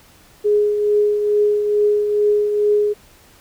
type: tone with tremolo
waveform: sine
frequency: 416.5 Hz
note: G#4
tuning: 5 cents sharp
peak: -11 dBFS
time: 0.44-2.94 s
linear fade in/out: 20 ms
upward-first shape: triangle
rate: 2.3 Hz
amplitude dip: 50%
effects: pink hiss -49 dBFS RMS until 3.4 s